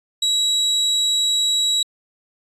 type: tone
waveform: 35% pulse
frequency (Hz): 3883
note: B7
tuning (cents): -30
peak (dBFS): -14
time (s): 0.22-1.83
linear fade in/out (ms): 5
effects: resampled to 32000 Hz